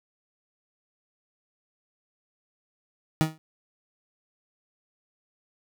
30% pulse tone with exponential decay, 157.8 Hz, D#3, 25 cents sharp, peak -13 dBFS, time 3.21-3.38 s, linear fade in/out 0 ms, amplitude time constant 35 ms, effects none

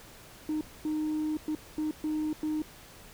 sine tone bursts at uneven times, 307.6 Hz, D#4, 20 cents flat, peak -26 dBFS, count 6, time 0.49-0.61 / 0.85-1.37 / 1.48-1.55 / 1.78-1.91 / 2.04-2.33 / 2.43-2.62 s, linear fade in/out 2 ms, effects tanh soft clip ceiling -26 dBFS + pink hiss -51 dBFS RMS until 3.13 s

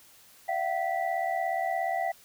sine tone cluster, 626 / 686 / 763 / 1968 Hz, D#5 / F5 / G5 / B6, +10 / -31 / -47 / -7 cents, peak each -39 / -30 / -30 / -36 dBFS, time 0.48-2.12 s, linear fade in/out 10 ms, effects white hiss -56 dBFS RMS until 2.24 s

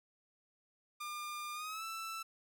sawtooth tone with pitch glide, 1202 to 1326 Hz, D6 to E6, +40 to +10 cents, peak -37 dBFS, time 1-2.23 s, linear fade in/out 10 ms, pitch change +170 cents, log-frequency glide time 1.53-1.84 s, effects none

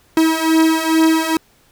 45% pulse beating tone pair, 320 / 322.3 Hz, D#4 / E4, +49 / -39 cents, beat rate 2.3 Hz, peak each -16 / -14 dBFS, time 0.17-1.37 s, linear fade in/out 2 ms, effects pink hiss -54 dBFS RMS until 1.71 s

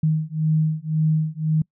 sine beating tone pair, 155.56 / 157.46 Hz, D#3 / D#3, 0 / +21 cents, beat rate 1.9 Hz, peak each -21 dBFS, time 0.03-1.62 s, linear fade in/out 5 ms, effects noise-tail reverb RT60 0.1 s tail -26 dB re dry

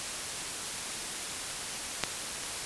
clicks, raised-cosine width 0.2 ms, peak -8 / -21 dBFS, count 2, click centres 2.037 / 2.436 s, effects white hiss -36 dBFS RMS until 2.65 s + resampled to 24000 Hz

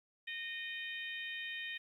harmonic tone, 616 Hz, D#5, 17 cents flat, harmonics 3 / 4 / 5 / 6, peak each -43 / -45 / -47 / -49 dBFS, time 0.27-1.78 s, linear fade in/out 10 ms, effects 12-bit

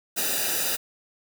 white noise with comb filter, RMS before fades -26 dBFS, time 0.16-0.77 s, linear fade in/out 20 ms, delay 0.92 ms, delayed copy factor -0.9, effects none

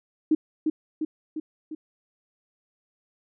sine tone with echo, 311.1 Hz, D#4, in tune, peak -16 dBFS, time 0.31-0.35 s, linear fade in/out 5 ms, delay 350 ms, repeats 4, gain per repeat -4 dB, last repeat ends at 1.75 s, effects none

